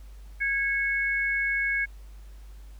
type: tone pair together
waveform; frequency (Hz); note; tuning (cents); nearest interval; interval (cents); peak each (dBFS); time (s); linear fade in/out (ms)
sine; 1647 / 2200; G#6 / C#7; -15 / -14; perfect fourth; 501; -27 / -26; 0.4-1.86; 20
effects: added 50 Hz sine -42 dBFS peak until 2.79 s + pink hiss -60 dBFS RMS until 2.79 s